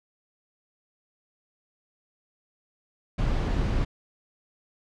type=noise; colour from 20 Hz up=brown; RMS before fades=-25 dBFS; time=3.18-3.85 s; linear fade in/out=10 ms; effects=low-pass 5000 Hz 12 dB/octave